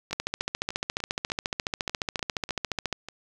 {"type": "two click trains", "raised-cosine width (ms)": 0.2, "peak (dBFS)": [-20, -10], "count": [11, 41], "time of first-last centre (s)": [[0.11, 3.086], [0.13, 2.927]], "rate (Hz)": [3.36, 14.3], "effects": ["8-bit"]}